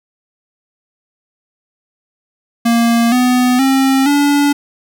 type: tone with pitch steps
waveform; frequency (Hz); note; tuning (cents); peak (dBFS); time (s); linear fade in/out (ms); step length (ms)
square; 233.1 / 249.8 / 267.8 / 287; A#3 / B3 / C4 / D4; 0 / +20 / +40 / -40; -10; 2.65-4.53; 10; 470
effects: none